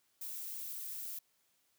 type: noise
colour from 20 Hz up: violet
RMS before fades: -43 dBFS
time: 0.21-1.19 s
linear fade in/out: 5 ms
effects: white hiss -75 dBFS RMS until 1.78 s + high-pass 60 Hz 12 dB/octave